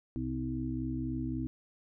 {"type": "harmonic tone with a mistuned harmonic", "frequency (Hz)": 63.7, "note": "C2", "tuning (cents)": -46, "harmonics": [1, 2, 4, 5], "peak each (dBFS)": [-40, -38, -36, -38], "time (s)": [0.16, 1.47], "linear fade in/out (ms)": 0, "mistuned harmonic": 2, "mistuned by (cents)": 23, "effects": []}